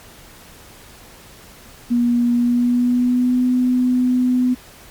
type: tone with pitch glide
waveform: sine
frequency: 240 to 250.8 Hz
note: B3 to B3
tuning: -49 to +27 cents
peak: -13 dBFS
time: 1.9-4.55 s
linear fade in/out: 20 ms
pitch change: +76 cents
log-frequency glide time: 2.33-3.43 s
effects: pink hiss -43 dBFS RMS until 4.9 s + MP3 96 kbps